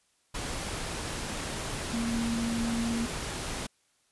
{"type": "tone in noise", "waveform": "sine", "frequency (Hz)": 231.2, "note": "A#3", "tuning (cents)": -14, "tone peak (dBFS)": -28, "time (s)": [1.93, 3.06], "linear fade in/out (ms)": 10, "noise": "pink", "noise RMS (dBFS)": -35, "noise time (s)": [0.34, 3.67], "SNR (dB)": 4, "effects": ["white hiss -70 dBFS RMS until 4.11 s", "resampled to 24000 Hz"]}